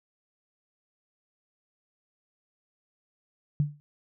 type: tone with exponential decay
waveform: sine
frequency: 146.83 Hz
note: D3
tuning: in tune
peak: -18 dBFS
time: 3.6-3.8 s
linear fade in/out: 0 ms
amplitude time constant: 42 ms
effects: none